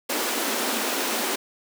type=high-pass noise; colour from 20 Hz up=pink; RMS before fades=-26 dBFS; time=0.09-1.36 s; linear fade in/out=10 ms; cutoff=220 Hz; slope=96 dB/octave; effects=none